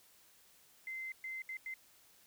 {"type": "tone bursts at uneven times", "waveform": "sine", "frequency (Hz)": 2072, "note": "C7", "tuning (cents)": -17, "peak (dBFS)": -40, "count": 4, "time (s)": [[0.87, 1.12], [1.24, 1.42], [1.49, 1.57], [1.66, 1.74]], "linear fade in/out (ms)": 2, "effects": ["white hiss -65 dBFS RMS until 2.26 s"]}